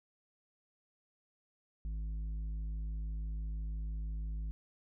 sine tone with tanh clipping, 53 Hz, G#1, 36 cents sharp, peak -37 dBFS, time 1.85-4.51 s, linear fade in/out 0 ms, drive 7 dB, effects none

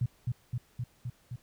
sine tone with echo, 122 Hz, B2, 21 cents flat, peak -25 dBFS, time 0.01-0.06 s, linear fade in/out 5 ms, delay 260 ms, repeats 5, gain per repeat -2 dB, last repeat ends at 1.36 s, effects pink hiss -65 dBFS RMS until 1.42 s

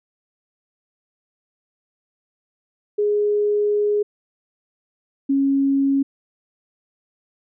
sine tone pair in turn, 415.3 / 274.9 Hz, G#4 / C#4, 0 / -14 cents, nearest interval perfect fifth, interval 714 cents, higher first, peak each -16 / -15 dBFS, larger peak second, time 2.98-4.03 / 5.29-6.03 s, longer first, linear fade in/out 10 ms, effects none

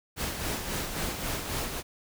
pink noise with tremolo, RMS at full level -31 dBFS, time 0.16-1.83 s, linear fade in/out 50 ms, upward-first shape sine, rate 3.7 Hz, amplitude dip 45%, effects none

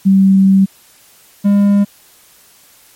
sine / triangle tone pair in turn, 193 / 201.9 Hz, G3 / G#3, -27 / -49 cents, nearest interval minor second, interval 78 cents, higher second, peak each -5 dBFS, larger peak neither, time 0.05-0.66 / 1.44-1.85 s, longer first, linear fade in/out 20 ms, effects white hiss -46 dBFS RMS until 2.95 s + MP3 64 kbps

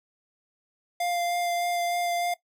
square tone with vibrato, 698.5 Hz, F5, in tune, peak -26 dBFS, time 1-2.34 s, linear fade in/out 5 ms, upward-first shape sine, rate 3.3 Hz, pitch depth 11 cents each way, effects noise-tail reverb RT60 0.1 s tail -17 dB re dry

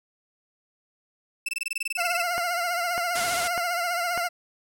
40% pulse tone bursts, 2640 Hz, E7, 2 cents sharp, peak -24 dBFS, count 16, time 1.46-2.221 s, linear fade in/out 5 ms, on 26 ms, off 23 ms
20% pulse tone with vibrato, 698.5 Hz, F5, in tune, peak -20 dBFS, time 1.97-4.29 s, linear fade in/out 20 ms, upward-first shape triangle, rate 15 Hz, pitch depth 71 cents each way
click train, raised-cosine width 0.5 ms, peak -16 dBFS, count 4, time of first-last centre 2.38-4.176 s, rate 1.67 Hz
white low-pass noise, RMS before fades -32 dBFS, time 3.15-3.48 s, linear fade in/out 5 ms, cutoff 11000 Hz, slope 48 dB/octave
effects none

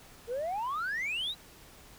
sine exponential sweep, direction up, 449.4 to 4027 Hz, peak -29 dBFS, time 0.27-1.35 s, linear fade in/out 50 ms, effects tanh soft clip ceiling -29 dBFS + pink hiss -54 dBFS RMS until 1.98 s

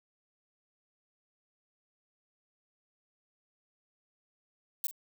violet noise with echo, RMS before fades -31 dBFS, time 4.84-4.87 s, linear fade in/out 2 ms, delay 42 ms, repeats 1, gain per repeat -15 dB, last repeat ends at 4.912 s, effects none

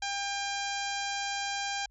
harmonic tone, 799 Hz, G5, 33 cents sharp, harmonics 1 / 2 / 3 / 4 / 5 / 6 / 7 / 8 / 9, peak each -35 / -38 / -40 / -41 / -42 / -43 / -43 / -44 / -45 dBFS, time 0.02-1.86 s, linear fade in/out 5 ms, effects added 48 Hz sine -60 dBFS peak until 1.9 s

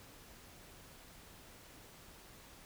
silence, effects pink hiss -57 dBFS RMS until 2.65 s

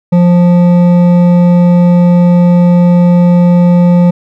sine tone with hard clipping, 175.7 Hz, F3, 11 cents sharp, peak -5 dBFS, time 0.12-4.11 s, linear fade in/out 10 ms, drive 9 dB, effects none

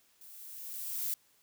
violet noise with level ramp, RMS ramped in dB -53 to -33 dBFS, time 0.21-1.14 s, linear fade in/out 2 ms, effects white hiss -68 dBFS RMS until 1.42 s

